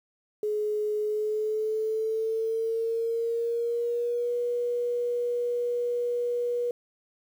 sine tone with pitch glide, 422.6 to 482.6 Hz, G#4 to B4, +30 to -40 cents, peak -25 dBFS, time 0.43-6.71 s, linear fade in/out 2 ms, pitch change +230 cents, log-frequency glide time 0.99-4.33 s, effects 9-bit

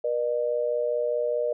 sine tone pair together, 480.2 / 605 Hz, B4 / D#5, -49 / -49 cents, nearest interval major third, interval 400 cents, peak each -26 dBFS, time 0.04-1.53 s, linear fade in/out 5 ms, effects none

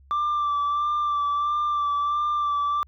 sine tone with vibrato, 1174.7 Hz, D6, in tune, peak -19 dBFS, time 0.11-2.83 s, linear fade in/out 0 ms, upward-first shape sine, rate 1.5 Hz, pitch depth 27 cents each way, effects tanh soft clip ceiling -20 dBFS + added 68 Hz sine -50 dBFS peak until 2.87 s

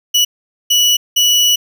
30% pulse tone bursts at uneven times, 2943 Hz, F#7, 10 cents flat, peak -6 dBFS, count 3, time 0.14-0.25 / 0.7-0.97 / 1.16-1.56 s, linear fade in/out 10 ms, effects none

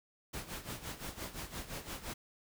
pink noise with tremolo, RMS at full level -41 dBFS, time 0.33-2.14 s, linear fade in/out 10 ms, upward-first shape sine, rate 5.8 Hz, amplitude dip 75%, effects none

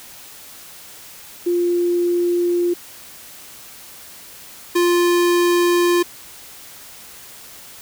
sine / square tone pair in turn, 349.5 / 349.5 Hz, F4 / F4, +1 / +1 cents, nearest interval unison, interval 0 cents, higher neither, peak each -15 / -14 dBFS, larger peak second, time 1.46-2.74 / 4.75-6.03 s, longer neither, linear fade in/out 10 ms, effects white hiss -40 dBFS RMS until 7.81 s

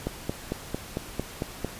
click train, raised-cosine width 2 ms, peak -14 dBFS, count 8, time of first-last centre 0.07-1.647 s, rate 4.44 Hz, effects pink hiss -42 dBFS RMS until 1.79 s + resampled to 32000 Hz

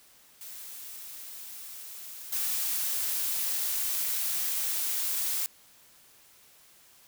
blue noise with level steps, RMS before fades -43 / -30 dBFS, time 0.41-5.46 s, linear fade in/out 0 ms, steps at 2.32 s, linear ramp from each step 10 ms, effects white hiss -58 dBFS RMS until 7.07 s

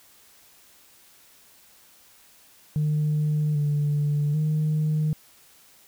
sine tone with pitch steps, 151.2 / 146.8 / 153.9 Hz, D#3 / D3 / D#3, -49 / 0 / -19 cents, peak -19 dBFS, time 2.76-5.13 s, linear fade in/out 0 ms, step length 790 ms, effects tanh soft clip ceiling -18 dBFS + white hiss -55 dBFS RMS until 5.87 s

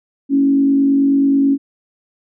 sine tone with frequency modulation, 276.5 Hz, C#4, 4 cents flat, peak -10 dBFS, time 0.29-1.58 s, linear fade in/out 50 ms, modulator 49.3 Hz, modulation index 0.39, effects none

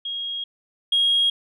sine tone pair in turn, 3274 / 3274 Hz, G#7 / G#7, -25 / -25 cents, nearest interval unison, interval 0 cents, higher neither, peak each -26 / -15 dBFS, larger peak second, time 0.05-0.44 / 0.92-1.3 s, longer first, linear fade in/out 5 ms, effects tanh soft clip ceiling -12 dBFS

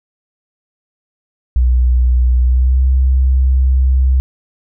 sine tone with pitch glide, 61.8 to 65.02 Hz, B1 to C2, +2 to -10 cents, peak -8 dBFS, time 1.56-4.2 s, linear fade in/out 0 ms, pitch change +88 cents, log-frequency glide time 2.41-2.85 s, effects none

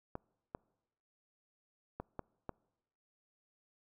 clicks, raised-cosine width 1 ms, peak -26 dBFS, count 5, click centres 0.154 / 0.549 / 2 / 2.193 / 2.493 s, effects noise-tail reverb RT60 1.0 s tail -26 dB re dry

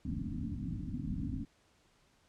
white low-pass noise, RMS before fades -38 dBFS, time 0.05-1.45 s, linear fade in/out 2 ms, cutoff 290 Hz, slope 96 dB/octave, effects pink hiss -69 dBFS RMS until 2.28 s + low-pass 8000 Hz 12 dB/octave

